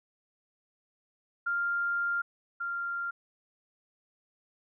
sine tone pair in turn, 1396.9 / 1390.5 Hz, F6 / F6, 0 / -8 cents, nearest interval unison, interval 8 cents, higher first, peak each -27 / -31 dBFS, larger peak first, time 1.46-2.22 / 2.6-3.11 s, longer first, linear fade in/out 10 ms, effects none

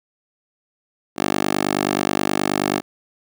10% pulse tone with high-pass filter, 49.42 Hz, G1, 15 cents sharp, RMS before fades -21 dBFS, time 1.16-2.82 s, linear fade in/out 50 ms, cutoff 340 Hz, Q 1.2, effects none

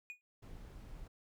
triangle tone with exponential decay, 2461 Hz, D#7, 20 cents flat, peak -39 dBFS, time 0.1-0.21 s, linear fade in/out 0 ms, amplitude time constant 22 ms
brown noise, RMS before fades -50 dBFS, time 0.42-1.08 s, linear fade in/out 10 ms
effects none

